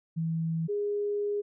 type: tone pair in turn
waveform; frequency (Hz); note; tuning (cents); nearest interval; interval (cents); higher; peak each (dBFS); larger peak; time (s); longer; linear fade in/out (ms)
sine; 163.2 / 411.2; E3 / G#4; -17 / -17; octave + major third; 1600; second; -27; neither; 0.16-0.68 / 0.68-1.42; second; 20
effects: none